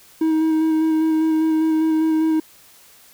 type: tone with vibrato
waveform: triangle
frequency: 317.2 Hz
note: D#4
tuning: 33 cents sharp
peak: -13 dBFS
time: 0.21-2.4 s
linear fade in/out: 5 ms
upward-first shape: square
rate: 5 Hz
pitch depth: 12 cents each way
effects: white hiss -49 dBFS RMS until 3.13 s